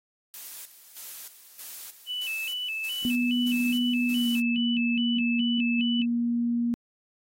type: noise with tremolo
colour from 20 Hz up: blue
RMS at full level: -40 dBFS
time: 0.34-4.4 s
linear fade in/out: 0 ms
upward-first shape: square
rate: 1.6 Hz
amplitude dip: 70%
type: tone with vibrato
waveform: sine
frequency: 2794 Hz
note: F7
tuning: in tune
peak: -29 dBFS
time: 2.06-6.06 s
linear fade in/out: 50 ms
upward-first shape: square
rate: 2.4 Hz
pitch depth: 110 cents each way
type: tone with pitch glide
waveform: sine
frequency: 244 to 236.9 Hz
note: B3 to A#3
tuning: -21 to +28 cents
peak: -23 dBFS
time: 3.05-6.74 s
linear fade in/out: 0 ms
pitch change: -51 cents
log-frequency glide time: 4.13-4.29 s
effects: AAC 48 kbps